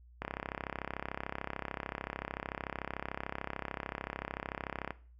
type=click train; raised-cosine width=0.5 ms; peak=-21 dBFS; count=158; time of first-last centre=0.22-4.907 s; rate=33.5 Hz; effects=noise-tail reverb RT60 0.4 s tail -17 dB re dry + added 60 Hz sine -55 dBFS peak until 5.19 s